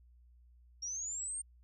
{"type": "linear sweep", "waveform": "sine", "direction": "up", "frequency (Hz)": [5540, 8820], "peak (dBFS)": -37, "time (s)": [0.82, 1.42], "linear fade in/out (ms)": 10, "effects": ["added 60 Hz sine -59 dBFS peak until 1.63 s"]}